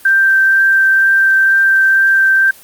sine tone with vibrato, 1568 Hz, G6, in tune, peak -7 dBFS, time 0.05-2.51 s, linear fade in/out 5 ms, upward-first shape triangle, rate 2.1 Hz, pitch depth 9 cents each way, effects white hiss -40 dBFS RMS until 2.63 s + Opus 32 kbps

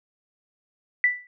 sine tone with exponential decay, 1975.5 Hz, B6, in tune, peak -13 dBFS, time 1.04-1.27 s, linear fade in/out 1 ms, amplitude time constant 50 ms, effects none

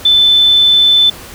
sine tone, 3520 Hz, A7, in tune, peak -5 dBFS, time 0.05-1.1 s, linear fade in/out 5 ms, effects pink hiss -32 dBFS RMS until 1.34 s

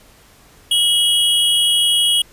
square tone pair together, 2928 / 3287 Hz, F#7 / G#7, -19 / -19 cents, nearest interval major second, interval 200 cents, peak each -16 dBFS, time 0.71-2.22 s, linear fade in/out 5 ms, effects pink hiss -48 dBFS RMS until 2.32 s + resampled to 32000 Hz

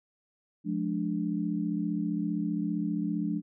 sine chord, D diminished, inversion first, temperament just, 176.2 / 211.4 / 293.7 Hz, F3 / Ab3 / D4, +16 / +31 / 0 cents, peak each -32 dBFS, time 0.64-3.42 s, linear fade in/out 50 ms, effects none

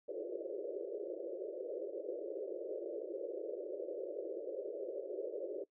white band-pass noise, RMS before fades -42 dBFS, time 0.08-5.64 s, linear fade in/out 5 ms, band 340 to 580 Hz, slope 96 dB/octave, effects noise-tail reverb RT60 0.1 s tail -18 dB re dry

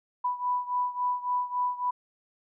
sine beating tone pair, 987.8 / 991.4 Hz, B5 / B5, 0 / +6 cents, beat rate 3.6 Hz, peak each -28 / -31 dBFS, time 0.24-1.91 s, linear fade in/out 10 ms, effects none

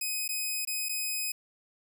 5% pulse tone with dropouts, 2520 Hz, D#7, 21 cents sharp, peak -21 dBFS, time 0.01-1.32 s, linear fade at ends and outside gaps 5 ms, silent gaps 0.279-0.289 / 0.651-0.673 / 0.887-0.892 s, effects none

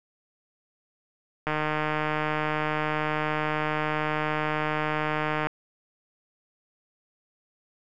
click train, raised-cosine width 0.5 ms, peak -12 dBFS, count 613, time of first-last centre 1.47-5.47 s, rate 153 Hz, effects none

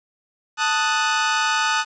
sawtooth chord, D# diminished, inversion second, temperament equal, 880 / 1244.5 / 1480 Hz, A5 / D#6 / F#6, 0 / 0 / 0 cents, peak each -19 dBFS, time 0.57-1.85 s, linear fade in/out 50 ms, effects resampled to 16000 Hz + 8-bit

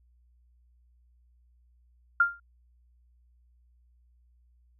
sine tone with exponential decay, 1396.9 Hz, F6, in tune, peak -15 dBFS, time 2.2-2.4 s, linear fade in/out 5 ms, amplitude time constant 42 ms, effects added 60 Hz sine -60 dBFS peak until 4.79 s

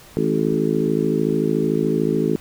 harmonic tone with a mistuned harmonic, 53.6 Hz, A1, 45 cents flat, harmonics 3 / 4 / 5 / 6 / 7 / 8, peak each -24 / -24 / -24 / -24 / -24 / -24 dBFS, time 0.17-2.36 s, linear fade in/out 0 ms, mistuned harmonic 8, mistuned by +15 cents, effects pink hiss -45 dBFS RMS until 2.4 s

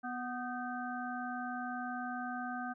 harmonic tone with a mistuned harmonic, 246.9 Hz, B3, in tune, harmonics 1 / 3 / 5 / 6, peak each -41 / -41 / -45 / -43 dBFS, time 0.03-2.74 s, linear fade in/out 20 ms, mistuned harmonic 6, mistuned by +75 cents, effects none

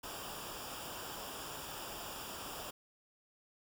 pink noise with comb filter, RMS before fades -45 dBFS, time 0.03-2.71 s, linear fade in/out 10 ms, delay 0.48 ms, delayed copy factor -0.7, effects none

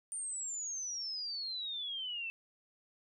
sine exponential sweep, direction down, 9100 to 2637 Hz, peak -37 dBFS, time 0.12-2.3 s, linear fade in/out 0 ms, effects none

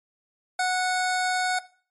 25% pulse tone, 736 Hz, F#5, 9 cents flat, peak -18 dBFS, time 0.59-1.59 s, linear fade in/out 5 ms, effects noise-tail reverb RT60 0.4 s tail -17 dB re dry + MP3 48 kbps

